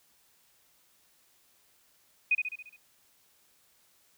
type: tone with echo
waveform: sine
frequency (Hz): 2489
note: D#7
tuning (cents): 0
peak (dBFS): -21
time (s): 2.31-2.35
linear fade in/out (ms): 5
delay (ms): 69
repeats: 6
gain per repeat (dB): -5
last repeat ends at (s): 2.764
effects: white hiss -66 dBFS RMS until 4.17 s